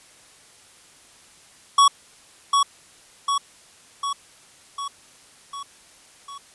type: tone with echo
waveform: square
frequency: 1120 Hz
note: C#6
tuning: 18 cents sharp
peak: -12 dBFS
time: 1.78-1.88 s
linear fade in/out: 5 ms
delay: 750 ms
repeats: 6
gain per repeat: -4 dB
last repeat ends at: 6.38 s
effects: white hiss -51 dBFS RMS until 6.54 s + resampled to 24000 Hz